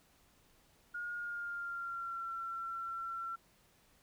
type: tone with pitch glide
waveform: sine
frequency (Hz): 1429 to 1354.3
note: F6 to E6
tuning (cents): +39 to +46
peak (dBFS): -38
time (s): 0.94-3.36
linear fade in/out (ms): 10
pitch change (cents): -93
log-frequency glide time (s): 1.14-2.28
effects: pink hiss -68 dBFS RMS until 4.02 s